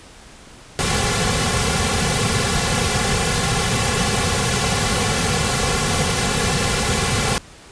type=noise with comb filter; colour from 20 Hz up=pink; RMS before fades=-19 dBFS; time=0.79-7.38 s; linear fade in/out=0 ms; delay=3.2 ms; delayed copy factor=-0.95; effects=pink hiss -43 dBFS RMS until 7.71 s + resampled to 22050 Hz